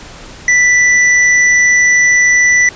square tone, 1975.5 Hz, B6, in tune, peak -7 dBFS, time 0.48-2.69 s, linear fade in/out 2 ms, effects pink hiss -33 dBFS RMS until 2.75 s + resampled to 16000 Hz

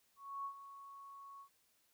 sine tone with ADSR envelope, 1108.7 Hz, C#6, in tune, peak -39 dBFS, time 0.16-1.49 s, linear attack 290 ms, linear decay 81 ms, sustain -12 dB, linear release 84 ms, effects white hiss -75 dBFS RMS until 1.93 s

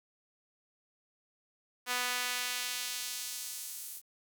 sawtooth tone with high-pass filter sweep, 247.6 Hz, B3, 5 cents sharp, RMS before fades -37 dBFS, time 1.86-4.02 s, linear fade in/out 50 ms, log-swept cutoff 1200 to 11000 Hz, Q 0.74, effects 9-bit

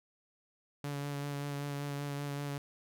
sawtooth tone with vibrato, 142.9 Hz, D3, 47 cents flat, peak -32 dBFS, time 0.84-2.58 s, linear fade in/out 2 ms, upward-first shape sine, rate 5.2 Hz, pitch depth 17 cents each way, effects none

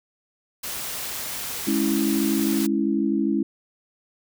white noise, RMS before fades -31 dBFS, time 0.63-2.67 s, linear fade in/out 10 ms
sine chord, C# minor, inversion second, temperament equal with one note detuned, 209.7 / 277.2 / 329.6 Hz, G#3 / C#4 / E4, +17 / 0 / 0 cents, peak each -24 dBFS, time 1.67-3.43 s, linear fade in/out 5 ms
effects none

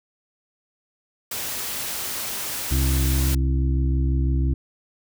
white noise, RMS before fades -29 dBFS, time 1.31-3.35 s, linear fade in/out 5 ms
harmonic tone, 66 Hz, C2, 16 cents sharp, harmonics 1 / 2 / 4 / 5, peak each -19 / -25 / -31 / -33 dBFS, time 2.71-4.54 s, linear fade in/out 5 ms
effects none

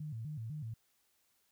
sine tone with vibrato, 130.8 Hz, C3, in tune, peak -39 dBFS, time 0-0.74 s, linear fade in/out 5 ms, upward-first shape square, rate 4 Hz, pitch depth 260 cents each way, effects white hiss -75 dBFS RMS until 1.51 s

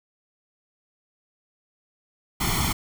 pink noise with comb filter, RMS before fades -24 dBFS, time 2.4-2.73 s, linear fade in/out 10 ms, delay 0.92 ms, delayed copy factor +0.85, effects none

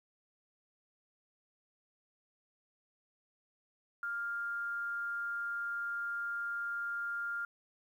sine tone with amplitude modulation, 1400 Hz, F6, 4 cents sharp, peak -33 dBFS, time 4.03-7.45 s, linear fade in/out 2 ms, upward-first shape sine, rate 219 Hz, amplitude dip 35%, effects 11-bit

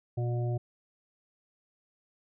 harmonic tone, 120.5 Hz, B2, 42 cents flat, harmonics 1 / 3 / 5 / 6, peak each -28 / -38 / -42 / -44 dBFS, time 0.17-0.58 s, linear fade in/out 10 ms, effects none

